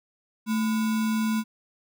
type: tone with sample-and-hold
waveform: sine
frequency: 220 Hz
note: A3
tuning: in tune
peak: -22 dBFS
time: 0.46-1.44 s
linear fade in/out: 50 ms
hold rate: 1225 Hz
effects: none

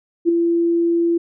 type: tone with ADSR envelope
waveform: sine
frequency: 338.9 Hz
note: E4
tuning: 48 cents sharp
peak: -9 dBFS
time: 0.25-1.18 s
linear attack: 38 ms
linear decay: 7 ms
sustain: -5 dB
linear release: 9 ms
effects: none

